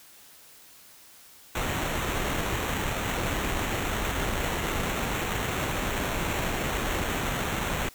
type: noise with sample-and-hold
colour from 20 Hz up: pink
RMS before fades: -29 dBFS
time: 1.55-7.89 s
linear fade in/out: 5 ms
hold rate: 4900 Hz
effects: white hiss -52 dBFS RMS until 7.94 s